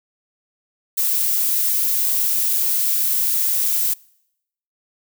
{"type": "noise", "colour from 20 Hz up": "violet", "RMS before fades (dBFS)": -19, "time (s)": [0.97, 3.94], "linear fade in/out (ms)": 10, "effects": ["noise-tail reverb RT60 0.8 s tail -25 dB re dry"]}